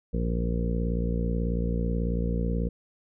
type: harmonic tone with a mistuned harmonic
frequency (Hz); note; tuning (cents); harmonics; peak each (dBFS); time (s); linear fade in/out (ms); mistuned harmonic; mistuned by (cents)
58.27; A#1; 0; 1 / 2 / 3 / 4 / 5 / 6 / 7 / 8 / 9; -27 / -35 / -30 / -35 / -41 / -45 / -42 / -36 / -43; 0.13-2.69; 10; 9; -16
effects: none